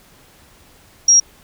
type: tone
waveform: sine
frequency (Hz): 5640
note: F8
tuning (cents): +16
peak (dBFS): -7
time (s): 1.08-1.2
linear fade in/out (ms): 5
effects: pink hiss -49 dBFS RMS until 1.43 s

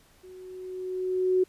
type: tone with level ramp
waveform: sine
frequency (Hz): 370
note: F#4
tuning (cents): 0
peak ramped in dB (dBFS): -45 to -18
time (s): 0.23-1.44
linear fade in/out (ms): 10
effects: pink hiss -60 dBFS RMS until 1.48 s + resampled to 32000 Hz

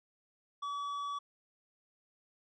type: tone with tanh clipping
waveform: triangle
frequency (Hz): 1142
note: D6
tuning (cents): -49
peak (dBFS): -37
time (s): 0.62-1.19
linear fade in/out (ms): 10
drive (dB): 12
effects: none

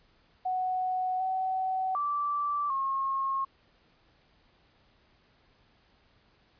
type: tone with pitch steps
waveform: sine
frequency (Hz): 741 / 754 / 1165 / 1081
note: F#5 / F#5 / D6 / C#6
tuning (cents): +2 / +32 / -14 / -44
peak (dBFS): -27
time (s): 0.45-3.45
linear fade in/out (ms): 10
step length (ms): 750
effects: pink hiss -65 dBFS RMS until 6.59 s + resampled to 11025 Hz

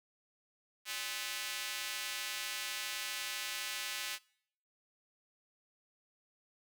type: tone with high-pass filter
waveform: square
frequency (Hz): 116.1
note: A#2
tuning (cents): -7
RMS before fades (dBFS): -40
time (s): 0.85-4.19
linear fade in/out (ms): 50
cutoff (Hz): 2400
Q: 1
effects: noise-tail reverb RT60 0.7 s tail -25 dB re dry

